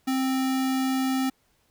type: tone with sample-and-hold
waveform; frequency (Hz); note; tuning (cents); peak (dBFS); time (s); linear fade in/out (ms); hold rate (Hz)
sine; 263.2; C4; +10; -22; 0.07-1.3; 10; 1050
effects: pink hiss -67 dBFS RMS until 1.7 s